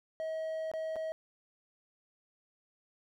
triangle tone with dropouts, 638 Hz, D#5, 43 cents sharp, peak -32 dBFS, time 0.2-1.12 s, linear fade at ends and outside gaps 0 ms, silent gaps 0.715-0.737 / 0.958-0.964 s, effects none

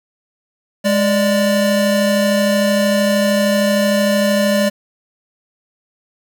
square tone pair together, 206.8 / 587.3 Hz, G#3 / D5, -7 / 0 cents, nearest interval octave + tritone, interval 1807 cents, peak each -16 dBFS, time 0.84-4.7 s, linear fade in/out 20 ms, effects 7-bit

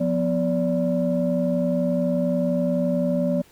sine tone cluster, 176.9 / 248.4 / 578 Hz, F3 / B3 / D5, +23 / +10 / -28 cents, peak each -23 dBFS, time 0-3.42 s, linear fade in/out 10 ms, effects tanh soft clip ceiling -12 dBFS + pink hiss -54 dBFS RMS until 3.51 s

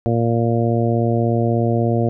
harmonic tone, 116.54 Hz, A#2, in tune, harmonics 1 / 2 / 3 / 4 / 5 / 6, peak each -18 / -21 / -23 / -24 / -25 / -26 dBFS, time 0.06-2.09 s, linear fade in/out 0 ms, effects none

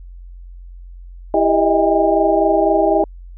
sine tone cluster, 330 / 397.6 / 618 / 642 / 805 Hz, E4 / G4 / D#5 / E5 / G5, +2 / +25 / -12 / -46 / +46 cents, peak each -18 dBFS, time 1.34-3.04 s, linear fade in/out 2 ms, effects added 44 Hz sine -33 dBFS peak until 3.37 s

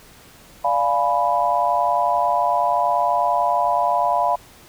sine chord, D diminished seventh, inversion none, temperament equal with one note detuned, 587.3 / 698.5 / 839.3 / 987.8 Hz, D5 / F5 / Ab5 / Cb6, 0 / 0 / +18 / 0 cents, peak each -25 / -20 / -24 / -20 dBFS, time 0.64-4.36 s, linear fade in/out 10 ms, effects pink hiss -47 dBFS RMS until 4.68 s

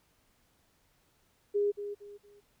sine tone with echo, 408.9 Hz, G#4, 27 cents flat, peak -25 dBFS, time 1.54-1.72 s, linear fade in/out 20 ms, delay 230 ms, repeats 3, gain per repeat -10 dB, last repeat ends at 2.41 s, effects pink hiss -70 dBFS RMS until 2.6 s

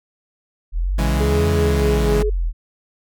sine exponential two-way sweep, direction up then down, 38.89 to 87.4 to 38.89 Hz, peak -17 dBFS, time 0.72-2.53 s, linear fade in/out 50 ms, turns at 1.49 s
sawtooth chord, C# minor, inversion none, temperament equal, 138.59 / 164.81 / 207.7 Hz, C#3 / E3 / G#3, 0 / 0 / 0 cents, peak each -20 dBFS, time 0.98-2.23 s, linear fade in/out 10 ms
sine tone, 419.5 Hz, G#4, 17 cents sharp, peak -19 dBFS, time 1.2-2.3 s, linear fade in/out 10 ms
effects none

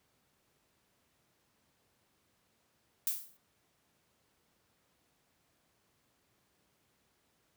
violet noise with exponential decay, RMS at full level -29 dBFS, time 3.07-3.37 s, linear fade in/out 1 ms, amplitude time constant 64 ms, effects pink hiss -74 dBFS RMS until 7.56 s + high-pass 80 Hz 12 dB/octave

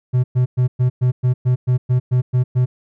triangle tone bursts, 125.7 Hz, B2, 31 cents sharp, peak -10 dBFS, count 12, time 0.13-2.66 s, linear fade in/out 20 ms, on 110 ms, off 110 ms, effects none

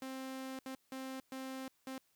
sawtooth tone bursts at uneven times, 263.5 Hz, C4, 12 cents sharp, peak -38 dBFS, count 5, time 0.02-0.59 / 0.66-0.75 / 0.92-1.2 / 1.32-1.68 / 1.87-1.98 s, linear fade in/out 2 ms, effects white hiss -75 dBFS RMS until 2.15 s

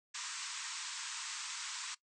white band-pass noise, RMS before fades -43 dBFS, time 0.14-1.95 s, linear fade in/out 10 ms, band 900 to 8300 Hz, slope 96 dB/octave, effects noise-tail reverb RT60 0.1 s tail -18 dB re dry

